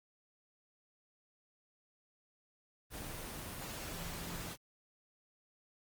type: tone in noise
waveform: sine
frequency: 169.4 Hz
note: E3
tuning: 48 cents sharp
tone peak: -48 dBFS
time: 3.91-4.53 s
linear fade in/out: 50 ms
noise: pink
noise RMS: -44 dBFS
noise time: 2.9-4.57 s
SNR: -7 dB
effects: Opus 24 kbps